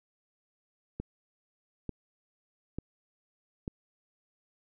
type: click train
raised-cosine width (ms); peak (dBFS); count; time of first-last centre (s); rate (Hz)
3; -22; 4; 1-3.679; 1.12
effects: none